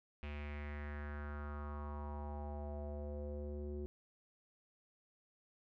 square tone with low-pass filter sweep, 73.42 Hz, D2, in tune, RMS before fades -44 dBFS, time 0.23-3.86 s, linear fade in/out 0 ms, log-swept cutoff 2600 to 380 Hz, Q 4.1, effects none

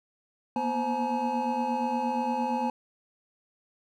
triangle tone cluster, 234.9 / 243.5 / 520 / 851 / 939 Hz, A#3 / B3 / C5 / G#5 / A#5, +13 / -24 / -11 / +42 / +12 cents, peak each -34 / -30 / -33 / -27 / -34 dBFS, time 0.56-2.7 s, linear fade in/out 2 ms, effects none

